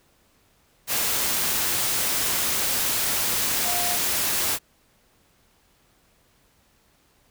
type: tone in noise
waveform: sine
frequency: 708 Hz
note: F5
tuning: 23 cents sharp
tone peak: -30 dBFS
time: 3.63-3.99 s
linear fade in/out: 50 ms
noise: white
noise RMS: -24 dBFS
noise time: 0.87-4.59 s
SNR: -9 dB
effects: pink hiss -62 dBFS RMS until 7.3 s